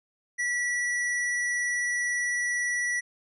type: tone with tanh clipping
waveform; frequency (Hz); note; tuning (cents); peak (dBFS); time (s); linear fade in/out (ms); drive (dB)
sine; 1947; B6; -25; -27; 0.38-3.01; 20; 18
effects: resampled to 24000 Hz